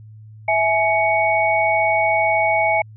sine tone cluster, 655 / 842 / 2231 Hz, E5 / G#5 / C#7, -11 / +24 / +11 cents, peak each -19 dBFS, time 0.48-2.82 s, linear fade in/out 5 ms, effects added 108 Hz sine -38 dBFS peak until 2.96 s

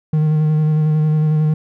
triangle tone with vibrato, 154.1 Hz, D#3, 16 cents flat, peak -10 dBFS, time 0.13-1.54 s, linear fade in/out 5 ms, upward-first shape square, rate 11 Hz, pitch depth 16 cents each way, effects none

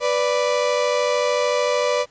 35% pulse tone pair together, 493.6 / 587 Hz, B4 / D5, -1 / -1 cents, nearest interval minor third, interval 300 cents, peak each -19 dBFS, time 0-2.06 s, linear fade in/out 50 ms, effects pink hiss -55 dBFS RMS until 2.1 s + resampled to 16000 Hz

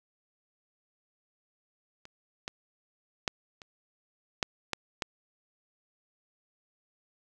clicks, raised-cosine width 0.2 ms, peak -30 / -18 / -10 / -29 / -9 / -12 / -13 dBFS, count 7, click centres 2.054 / 2.479 / 3.278 / 3.618 / 4.428 / 4.733 / 5.022 s, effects none

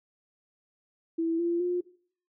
sine tone with pitch steps, 329.6 / 342.2 / 355.3 Hz, E4 / F4 / F4, 0 / -35 / +30 cents, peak -25 dBFS, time 1.18-1.81 s, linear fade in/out 10 ms, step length 210 ms, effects noise-tail reverb RT60 0.5 s tail -18 dB re dry

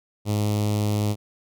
sawtooth tone with notch filter, 104.7 Hz, G#2, 15 cents sharp, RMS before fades -23 dBFS, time 0.25-1.16 s, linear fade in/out 50 ms, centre 1600 Hz, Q 0.75, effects none

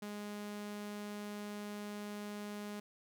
sawtooth tone, 207.1 Hz, G#3, 5 cents flat, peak -38 dBFS, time 0.02-2.8 s, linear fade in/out 5 ms, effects none

